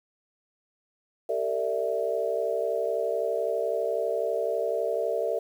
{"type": "chord", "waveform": "sine", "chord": "E half-diminished seventh", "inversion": "first", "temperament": "equal with one note detuned", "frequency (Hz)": [392, 455.8, 587.3, 659.3], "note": ["G4", "Bb4", "D5", "E5"], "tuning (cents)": [0, -39, 0, 0], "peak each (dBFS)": [-34, -29, -30, -30], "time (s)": [1.29, 5.39], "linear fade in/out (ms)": 5, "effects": ["9-bit"]}